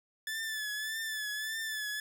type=tone with vibrato; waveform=sawtooth; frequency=1741 Hz; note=A6; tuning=19 cents flat; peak=-31 dBFS; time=0.27-2 s; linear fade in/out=2 ms; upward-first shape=triangle; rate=1.7 Hz; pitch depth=58 cents each way; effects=none